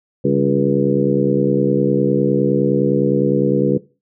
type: harmonic tone with a mistuned harmonic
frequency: 69.8 Hz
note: C#2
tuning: 13 cents sharp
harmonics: 2 / 3 / 4 / 5 / 6 / 7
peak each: -20 / -20 / -20 / -20 / -20 / -20 dBFS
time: 0.24-3.78 s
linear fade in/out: 10 ms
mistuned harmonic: 3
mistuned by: -85 cents
effects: noise-tail reverb RT60 0.3 s tail -18 dB re dry